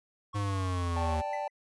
triangle tone, 1100 Hz, C#6, 14 cents flat, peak -37 dBFS, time 0.33-1.15 s, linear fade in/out 10 ms
square exponential sweep, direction down, 103.83 to 77.1 Hz, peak -30 dBFS, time 0.34-1.22 s, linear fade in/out 20 ms
triangle chord, D suspended fourth, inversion none, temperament equal, 587.3 / 784 / 880 Hz, D5 / G5 / A5, 0 / 0 / 0 cents, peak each -34 dBFS, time 0.96-1.48 s, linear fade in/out 5 ms
triangle tone with exponential decay, 2000 Hz, B6, 21 cents sharp, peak -35 dBFS, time 1.33-1.5 s, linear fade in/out 2 ms, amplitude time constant 35 ms
effects resampled to 24000 Hz

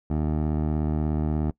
15% pulse tone with low-pass filter, 76.7 Hz, D#2, 24 cents flat, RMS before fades -25 dBFS, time 0.1-1.51 s, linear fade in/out 5 ms, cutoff 650 Hz, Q 0.67, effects noise-tail reverb RT60 0.1 s tail -22 dB re dry

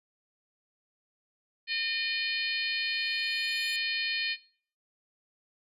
harmonic tone, 609 Hz, D#5, 37 cents flat, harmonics 3 / 4 / 5 / 6 / 7 / 8, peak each -35 / -32 / -37 / -41 / -33 / -43 dBFS, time 1.67-4.37 s, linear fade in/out 50 ms
5% pulse tone with exponential growth, 3596 Hz, A7, 37 cents sharp, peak -33 dBFS, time 2.28-3.76 s, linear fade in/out 1 ms, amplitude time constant 320 ms
effects noise-tail reverb RT60 0.5 s tail -20 dB re dry + resampled to 32000 Hz

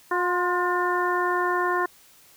harmonic tone with a mistuned harmonic, 358.2 Hz, F4, 44 cents sharp, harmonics 1 / 2 / 3 / 4 / 5, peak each -26 / -30 / -25 / -30 / -30 dBFS, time 0.11-1.86 s, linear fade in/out 5 ms, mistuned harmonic 3, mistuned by -35 cents, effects white hiss -54 dBFS RMS until 2.36 s

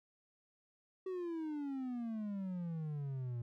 triangle exponential sweep, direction down, 380.9 to 116.54 Hz, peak -36 dBFS, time 1.06-3.42 s, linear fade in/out 5 ms, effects none

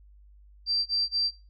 sine tone bursts, 4699 Hz, D8, in tune, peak -23 dBFS, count 3, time 0.66-1.312 s, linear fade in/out 50 ms, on 200 ms, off 26 ms, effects noise-tail reverb RT60 0.3 s tail -19 dB re dry + added 50 Hz sine -51 dBFS peak until 1.49 s

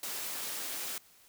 white high-pass noise, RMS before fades -38 dBFS, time 0.03-0.98 s, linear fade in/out 2 ms, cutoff 210 Hz, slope 12 dB/octave, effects white hiss -61 dBFS RMS until 1.28 s

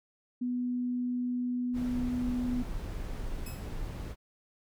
sine tone, 246.9 Hz, B3, in tune, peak -29 dBFS, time 0.41-2.63 s, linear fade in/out 10 ms
brown noise, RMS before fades -37 dBFS, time 1.73-4.16 s, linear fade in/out 50 ms
5% pulse tone with exponential decay, 2569 Hz, E7, 45 cents flat, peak -33 dBFS, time 3.46-3.78 s, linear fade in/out 5 ms, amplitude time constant 69 ms
effects none

